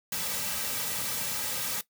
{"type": "noise with comb filter", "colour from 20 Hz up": "white", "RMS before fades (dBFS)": -32, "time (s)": [0.12, 1.81], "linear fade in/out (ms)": 2, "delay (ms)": 2.8, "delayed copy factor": -0.7, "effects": ["noise-tail reverb RT60 0.1 s tail -17 dB re dry"]}